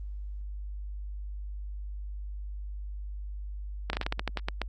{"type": "slowing click train", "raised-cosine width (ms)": 0.3, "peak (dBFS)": -13, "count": 11, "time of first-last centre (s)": [3.9, 4.617], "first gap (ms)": 32, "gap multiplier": 1.17, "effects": ["added 50 Hz sine -35 dBFS peak until 4.68 s", "Opus 24 kbps"]}